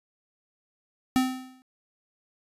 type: tone with exponential decay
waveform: square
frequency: 257.8 Hz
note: C4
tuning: 26 cents flat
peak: -18 dBFS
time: 1.16-1.62 s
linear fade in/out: 0 ms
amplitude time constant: 100 ms
effects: resampled to 32000 Hz